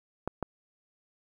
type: clicks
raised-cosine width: 1 ms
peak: -17 dBFS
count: 2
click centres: 0.276 / 0.427 s
effects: 9-bit